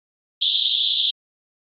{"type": "band-pass noise", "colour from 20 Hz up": "pink", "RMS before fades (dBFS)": -21, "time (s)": [0.41, 1.11], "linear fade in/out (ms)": 10, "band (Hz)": [3200, 3800], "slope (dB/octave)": 96, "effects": ["AAC 48 kbps"]}